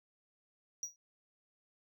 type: tone with exponential decay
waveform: triangle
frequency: 5770 Hz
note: F#8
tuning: 44 cents flat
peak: -31 dBFS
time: 0.83-0.96 s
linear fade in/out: 1 ms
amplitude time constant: 27 ms
effects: tanh soft clip ceiling -29 dBFS